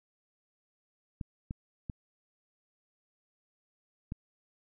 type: clicks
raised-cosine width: 5 ms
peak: -24 dBFS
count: 4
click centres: 1.212 / 1.509 / 1.898 / 4.121 s
effects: none